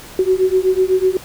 sine beating tone pair, 370 / 378 Hz, F#4 / F#4, 0 / +37 cents, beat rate 8 Hz, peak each -15 dBFS, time 0.19-1.17 s, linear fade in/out 2 ms, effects pink hiss -37 dBFS RMS until 1.24 s

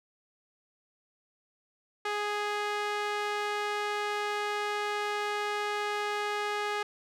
sawtooth tone with band-pass filter, 415.3 Hz, G#4, in tune, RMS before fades -32 dBFS, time 2.05-6.83 s, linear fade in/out 5 ms, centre 1600 Hz, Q 0.67, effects none

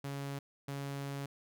sawtooth tone bursts at uneven times, 139.7 Hz, C#3, 14 cents sharp, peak -34 dBFS, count 2, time 0.04-0.39 / 0.68-1.26 s, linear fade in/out 5 ms, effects none

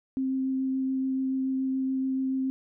sine tone with vibrato, 263.9 Hz, C4, 15 cents sharp, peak -25 dBFS, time 0.17-2.5 s, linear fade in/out 0 ms, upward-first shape triangle, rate 7 Hz, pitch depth 10 cents each way, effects none

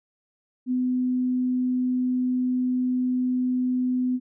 sine tone, 252.2 Hz, B3, 36 cents sharp, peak -21 dBFS, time 0.66-4.2 s, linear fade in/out 50 ms, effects none

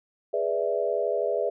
sine chord, E dominant seventh, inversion first, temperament equal, 415.3 / 493.9 / 587.3 / 659.3 Hz, G#4 / B4 / D5 / E5, 0 / 0 / 0 / 0 cents, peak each -29 dBFS, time 0.33-1.5 s, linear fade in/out 10 ms, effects none

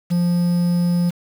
triangle tone with quantisation, 174.61 Hz, F3, in tune, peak -13 dBFS, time 0.1-1.11 s, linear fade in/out 20 ms, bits 6, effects none

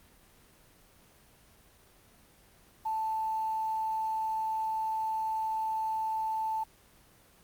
sine tone with quantisation, 880 Hz, A5, in tune, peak -29 dBFS, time 2.85-6.64 s, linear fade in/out 10 ms, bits 9, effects pink hiss -60 dBFS RMS until 7.43 s + Opus 24 kbps

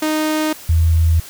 sawtooth / sine tone pair in turn, 309.6 / 81.74 Hz, D#4 / E2, -9 / -14 cents, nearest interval octave + major seventh, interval 2305 cents, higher first, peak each -12 / -10 dBFS, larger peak second, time 0.02-0.53 / 0.69-1.2 s, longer neither, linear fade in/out 5 ms, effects white hiss -37 dBFS RMS until 1.29 s

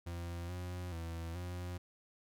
40% pulse tone with pitch steps, 86.1 / 89.5 / 83.2 / 88.9 Hz, F2 / F2 / E2 / F2, -24 / +43 / +17 / +31 cents, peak -39 dBFS, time 0.06-1.78 s, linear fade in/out 10 ms, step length 430 ms, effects none

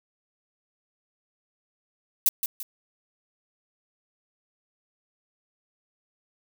violet noise with echo, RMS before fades -19 dBFS, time 2.26-2.29 s, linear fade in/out 2 ms, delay 170 ms, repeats 2, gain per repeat -8 dB, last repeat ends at 2.63 s, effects none

